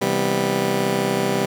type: chord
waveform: 15% pulse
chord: C major seventh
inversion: none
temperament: just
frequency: 130.81 / 163.52 / 196.22 / 245.3 Hz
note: C3 / E3 / G3 / B3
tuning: 0 / -14 / +2 / -12 cents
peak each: -20 / -22 / -16 / -21 dBFS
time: 0.01-1.46 s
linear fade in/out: 10 ms
effects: none